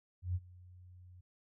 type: tone with ADSR envelope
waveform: sine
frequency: 90.1 Hz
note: F#2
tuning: 45 cents flat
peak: -30 dBFS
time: 0.22-1.21 s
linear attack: 130 ms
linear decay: 42 ms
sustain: -23 dB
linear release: 8 ms
effects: none